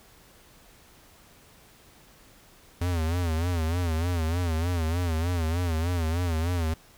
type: tone with vibrato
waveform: square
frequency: 84.2 Hz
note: E2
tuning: 37 cents sharp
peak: -25 dBFS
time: 2.81-6.74 s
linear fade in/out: 5 ms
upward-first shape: sine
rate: 3.3 Hz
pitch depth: 110 cents each way
effects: pink hiss -55 dBFS RMS until 6.97 s